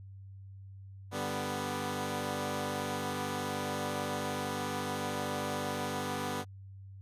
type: chord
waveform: 10% pulse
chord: G major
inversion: second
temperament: equal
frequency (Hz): 146.83 / 196 / 246.9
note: D3 / G3 / B3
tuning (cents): 0 / 0 / 0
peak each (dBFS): -31 / -31 / -28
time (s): 1.11-6.45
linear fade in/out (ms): 50
effects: added 97 Hz sine -46 dBFS peak until 7.01 s + resampled to 32000 Hz